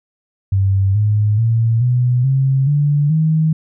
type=tone with pitch steps; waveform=sine; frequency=97.2 / 105.39 / 114.26 / 123.89 / 134.32 / 145.64 / 157.9 Hz; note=G2 / G#2 / A#2 / B2 / C3 / D3 / D#3; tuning=-14 / +26 / -34 / +6 / +46 / -14 / +26 cents; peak=-11 dBFS; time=0.52-3.53 s; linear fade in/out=5 ms; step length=430 ms; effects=none